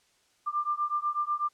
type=beating tone pair; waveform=sine; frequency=1187 / 1195.1 Hz; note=D6 / D6; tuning=+18 / +30 cents; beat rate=8.1 Hz; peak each=-30 dBFS; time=0.46-1.49 s; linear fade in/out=20 ms; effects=white hiss -67 dBFS RMS until 1.53 s + low-pass 8000 Hz 12 dB/octave